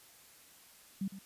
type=tone with echo; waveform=sine; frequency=194.1 Hz; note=G3; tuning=17 cents flat; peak=-32 dBFS; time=1.01-1.08 s; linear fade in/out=5 ms; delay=110 ms; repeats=1; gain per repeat=-12 dB; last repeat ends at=1.19 s; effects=white hiss -59 dBFS RMS until 1.25 s + resampled to 32000 Hz